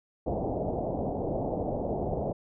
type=low-pass noise; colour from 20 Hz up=white; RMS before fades=-31 dBFS; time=0.26-2.33 s; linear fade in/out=10 ms; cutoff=740 Hz; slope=48 dB/octave; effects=none